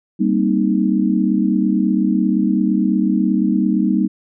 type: chord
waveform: sine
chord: C minor seventh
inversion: second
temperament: equal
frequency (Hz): 196 / 233.1 / 261.6 / 311.1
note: G3 / Bb3 / C4 / Eb4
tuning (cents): 0 / 0 / 0 / 0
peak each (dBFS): -17 / -19 / -22 / -19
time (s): 0.19-4.08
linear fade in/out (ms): 20
effects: none